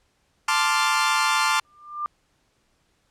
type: chord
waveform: sawtooth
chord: D minor seventh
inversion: second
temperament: equal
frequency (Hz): 880 / 1046.5 / 1174.7 / 1396.9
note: A5 / C6 / D6 / F6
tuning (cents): 0 / 0 / 0 / 0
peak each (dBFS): -21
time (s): 0.48-1.6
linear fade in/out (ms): 5
type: tone with exponential growth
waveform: sine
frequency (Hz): 1194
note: D6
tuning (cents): +28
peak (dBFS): -22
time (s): 1.65-2.06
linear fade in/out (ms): 0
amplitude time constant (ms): 89
effects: pink hiss -67 dBFS RMS until 3.1 s + low-pass 9000 Hz 12 dB/octave